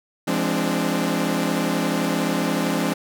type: chord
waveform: sawtooth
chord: D half-diminished seventh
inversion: first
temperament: equal with one note detuned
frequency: 170.72 / 207.7 / 261.6 / 293.7 Hz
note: F3 / Ab3 / C4 / D4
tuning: -39 / 0 / 0 / 0 cents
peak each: -22 dBFS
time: 0.27-2.94 s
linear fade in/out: 10 ms
effects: none